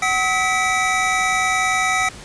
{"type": "tone cluster", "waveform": "square", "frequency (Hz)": [750, 1280, 1970, 2310], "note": ["F#5", "D#6", "B6", "D7"], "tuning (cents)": [23, 49, -5, -29], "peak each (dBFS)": -23, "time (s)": [0.02, 2.09], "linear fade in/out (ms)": 5, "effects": ["pink hiss -38 dBFS RMS until 2.24 s", "resampled to 22050 Hz"]}